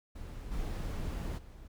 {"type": "noise with level steps", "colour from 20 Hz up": "brown", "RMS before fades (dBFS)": [-43, -36, -50], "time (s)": [0.15, 1.68], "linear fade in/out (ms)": 10, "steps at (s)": [0.51, 1.37], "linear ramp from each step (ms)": 20, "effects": []}